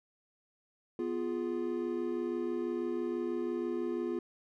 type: chord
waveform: triangle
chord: F diminished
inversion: second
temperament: equal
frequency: 246.9 / 349.2 / 415.3 Hz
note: Cb4 / F4 / Ab4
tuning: 0 / 0 / 0 cents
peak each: -36 / -32 / -37 dBFS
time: 0.99-4.19 s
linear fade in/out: 2 ms
effects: none